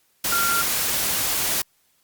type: tone in noise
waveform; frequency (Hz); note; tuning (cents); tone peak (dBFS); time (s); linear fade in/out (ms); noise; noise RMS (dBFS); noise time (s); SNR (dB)
sine; 1383; F6; -17; -21; 0.32-0.62; 5; white; -23; 0.24-1.62; -1
effects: white hiss -64 dBFS RMS until 2.03 s + Opus 48 kbps